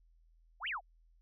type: exponential two-way sweep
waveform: sine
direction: up then down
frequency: 623 to 3200 to 623 Hz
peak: -35 dBFS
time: 0.6-0.81 s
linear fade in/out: 50 ms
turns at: 0.68 s
effects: added 41 Hz sine -63 dBFS peak until 1.21 s